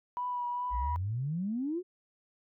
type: tone with vibrato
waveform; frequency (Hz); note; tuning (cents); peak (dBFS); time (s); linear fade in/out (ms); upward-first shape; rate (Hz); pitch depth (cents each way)
sine; 979; B5; -15; -31; 0.17-0.96; 0; triangle; 2.5; 24
type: exponential sweep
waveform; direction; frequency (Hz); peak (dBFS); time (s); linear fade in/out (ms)
sine; up; 53.8 to 378.5; -30; 0.7-1.83; 50
effects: tanh soft clip ceiling -22 dBFS